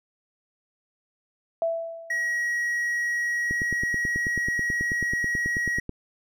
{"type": "tone with exponential decay", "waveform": "sine", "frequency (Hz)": 663, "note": "E5", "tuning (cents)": 10, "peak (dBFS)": -20, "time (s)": [1.62, 2.5], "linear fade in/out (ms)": 1, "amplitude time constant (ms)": 190}
{"type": "tone", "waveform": "triangle", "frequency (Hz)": 1905, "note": "A#6", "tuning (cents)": 37, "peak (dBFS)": -22, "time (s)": [2.1, 5.8], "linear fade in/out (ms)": 5}
{"type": "click train", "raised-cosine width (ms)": 3, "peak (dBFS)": -19, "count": 23, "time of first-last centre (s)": [3.51, 5.894], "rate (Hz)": 9.23}
{"effects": []}